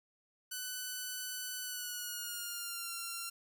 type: tone with pitch glide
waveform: 5% pulse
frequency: 1497 to 1372.8 Hz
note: F#6 to F6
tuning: +20 to -30 cents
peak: -28 dBFS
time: 0.51-3.3 s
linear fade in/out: 10 ms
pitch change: -150 cents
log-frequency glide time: 1.62-2.92 s
effects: none